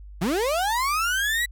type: linear sweep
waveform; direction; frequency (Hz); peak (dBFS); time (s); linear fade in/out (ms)
35% pulse; up; 151.2 to 1975.5; -20; 0.21-1.46; 10
effects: added 50 Hz sine -39 dBFS peak until 1.51 s